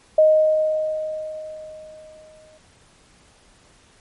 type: tone with exponential decay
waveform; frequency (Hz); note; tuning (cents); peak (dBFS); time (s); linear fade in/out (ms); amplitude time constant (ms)
sine; 622.3; D#5; 0; -9; 0.18-2.58; 5; 520
effects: pink hiss -54 dBFS RMS until 4 s + MP3 48 kbps